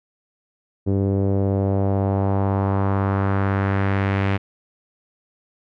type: tone with low-pass filter sweep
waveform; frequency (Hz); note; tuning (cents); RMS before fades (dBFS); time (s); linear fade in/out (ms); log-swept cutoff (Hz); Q
sawtooth; 98; G2; 0; -20; 0.86-4.38; 20; 390 to 2400; 1.8
effects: none